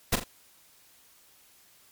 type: noise with echo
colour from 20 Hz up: pink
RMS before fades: -23 dBFS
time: 0.12-0.16 s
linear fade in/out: 10 ms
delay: 41 ms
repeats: 2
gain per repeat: -8 dB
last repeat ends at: 0.242 s
effects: white hiss -59 dBFS RMS until 1.91 s + MP3 96 kbps